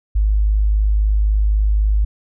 sine tone, 51.91 Hz, G#1, in tune, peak -12 dBFS, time 0.15-2.05 s, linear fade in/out 10 ms, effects none

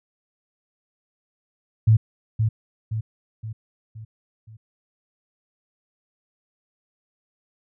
sine tone with echo, 110.2 Hz, A2, 3 cents sharp, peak -11 dBFS, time 1.87-1.97 s, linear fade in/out 10 ms, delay 520 ms, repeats 5, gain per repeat -6 dB, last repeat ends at 4.57 s, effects none

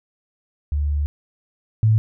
sine tone pair in turn, 73 / 109.62 Hz, D2 / A2, -10 / -6 cents, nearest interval perfect fifth, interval 704 cents, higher second, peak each -18 / -12 dBFS, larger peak second, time 0.72-1.06 / 1.83-1.98 s, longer first, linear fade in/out 0 ms, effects none

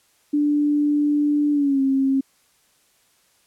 sine tone with pitch glide, 293.7 to 269.3 Hz, D4 to C#4, 0 to -50 cents, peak -16 dBFS, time 0.33-2.21 s, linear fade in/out 10 ms, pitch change -150 cents, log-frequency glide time 1.52-1.81 s, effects white hiss -61 dBFS RMS until 3.46 s + low-pass 12000 Hz 12 dB/octave

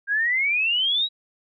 sine exponential sweep, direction up, 1594 to 3900 Hz, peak -19 dBFS, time 0.07-1.09 s, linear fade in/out 50 ms, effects none

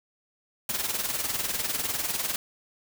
white noise with tremolo, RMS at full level -27 dBFS, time 0.69-2.36 s, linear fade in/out 2 ms, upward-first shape sine, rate 20 Hz, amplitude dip 65%, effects none

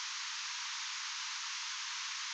white band-pass noise, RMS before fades -41 dBFS, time 0-2.33 s, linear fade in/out 0 ms, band 900 to 6700 Hz, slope 96 dB/octave, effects none

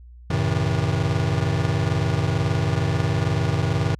square chord, F# diminished seventh, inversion none, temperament just, 92.5 / 111 / 133.2 / 159.84 Hz, F#2 / A2 / C3 / Eb3, 0 / +16 / +31 / +47 cents, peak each -26 dBFS, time 0.3-3.95 s, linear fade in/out 5 ms, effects added 60 Hz sine -41 dBFS peak until 3.99 s + low-pass 6000 Hz 12 dB/octave

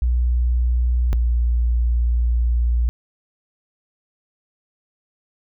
sine tone pair in turn, 60.6 / 59.18 Hz, B1 / A#1, -32 / +27 cents, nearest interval unison, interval 41 cents, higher first, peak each -15 dBFS, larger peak neither, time 0.02-1.13 / 1.13-2.89 s, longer second, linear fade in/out 0 ms, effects none

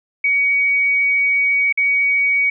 sine tone with dropouts, 2253 Hz, C#7, 28 cents sharp, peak -13 dBFS, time 0.24-2.5 s, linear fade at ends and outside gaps 5 ms, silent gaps 1.726-1.774 s, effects none

